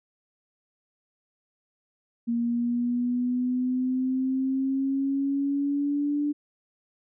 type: exponential sweep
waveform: sine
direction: up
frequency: 233.8 to 293.9 Hz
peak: -23 dBFS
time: 2.27-6.33 s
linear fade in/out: 20 ms
effects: none